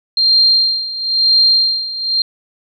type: tone with tremolo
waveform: sine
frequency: 4186 Hz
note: C8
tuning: in tune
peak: -7 dBFS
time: 0.17-2.22 s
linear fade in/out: 2 ms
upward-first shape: sine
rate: 1 Hz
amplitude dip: 80%
effects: none